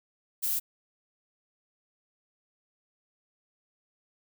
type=noise; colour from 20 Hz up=violet; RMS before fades=-29 dBFS; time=0.42-0.6 s; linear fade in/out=20 ms; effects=none